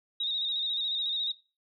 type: tone with vibrato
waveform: sine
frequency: 3741 Hz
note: A#7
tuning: 5 cents sharp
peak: -28 dBFS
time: 0.2-1.32 s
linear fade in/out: 5 ms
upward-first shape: square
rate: 14 Hz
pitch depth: 38 cents each way
effects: noise-tail reverb RT60 0.3 s tail -18 dB re dry